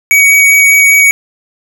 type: tone with vibrato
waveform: square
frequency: 2255 Hz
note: C#7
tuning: 29 cents sharp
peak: -4 dBFS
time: 0.11-1.11 s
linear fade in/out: 0 ms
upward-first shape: triangle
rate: 5 Hz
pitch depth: 10 cents each way
effects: none